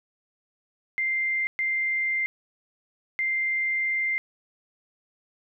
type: tone bursts at uneven times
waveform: sine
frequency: 2093 Hz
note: C7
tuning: in tune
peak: -23 dBFS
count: 3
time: 0.98-1.47 / 1.59-2.26 / 3.19-4.18 s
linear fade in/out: 0 ms
effects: none